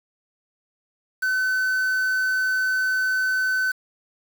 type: tone with quantisation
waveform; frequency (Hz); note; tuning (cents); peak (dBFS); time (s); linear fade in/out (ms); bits
triangle; 1517; F#6; +43; -18; 1.22-3.72; 10; 6
effects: none